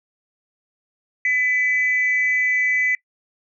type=tone pair together; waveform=sine; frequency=2000 / 2302 Hz; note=B6 / D7; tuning=+21 / -35 cents; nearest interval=major second; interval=244 cents; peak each=-17 / -23 dBFS; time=1.25-2.95 s; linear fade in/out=2 ms; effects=noise-tail reverb RT60 0.1 s tail -22 dB re dry + tanh soft clip ceiling -10 dBFS